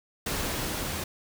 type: noise with level ramp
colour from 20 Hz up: pink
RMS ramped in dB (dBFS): -30 to -33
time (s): 0.26-1.04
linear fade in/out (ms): 5
effects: none